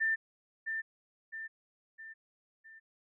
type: tone with echo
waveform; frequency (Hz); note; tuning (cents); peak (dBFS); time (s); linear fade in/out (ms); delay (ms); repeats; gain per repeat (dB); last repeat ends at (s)
sine; 1788; A6; +27; -27; 0-0.16; 20; 660; 4; -6; 2.8
effects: none